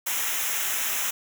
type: noise with comb filter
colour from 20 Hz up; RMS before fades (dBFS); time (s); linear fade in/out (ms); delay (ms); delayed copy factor
white; -27; 0.06-1.11; 10; 0.22; -0.8
effects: none